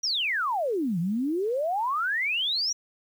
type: exponential two-way sweep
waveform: sine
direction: down then up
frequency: 5920 to 161.6 to 5920 Hz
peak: -24 dBFS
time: 0.03-2.73 s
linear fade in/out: 10 ms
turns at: 0.99 s
effects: 9-bit